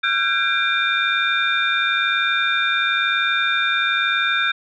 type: tone cluster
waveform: sine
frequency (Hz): 1367 / 1519 / 1620 / 2377 / 3622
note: F6 / F#6 / G#6 / D7 / A7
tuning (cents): -37 / +45 / -43 / +20 / +49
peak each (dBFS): -23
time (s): 0.03-4.52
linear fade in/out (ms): 10
effects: tanh soft clip ceiling -5 dBFS